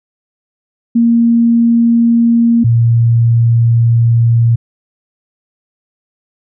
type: tone pair in turn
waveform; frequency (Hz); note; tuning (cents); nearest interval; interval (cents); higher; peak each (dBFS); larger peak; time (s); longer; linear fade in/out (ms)
sine; 233.1 / 116.55; A#3 / A#2; 0 / 0; octave; 1200; first; -6; neither; 0.95-2.64 / 2.64-4.56; second; 10
effects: none